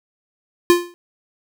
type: tone with exponential decay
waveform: square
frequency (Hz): 349.2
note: F4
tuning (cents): 0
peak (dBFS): -7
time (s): 0.7-0.94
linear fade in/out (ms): 0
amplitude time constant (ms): 51
effects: none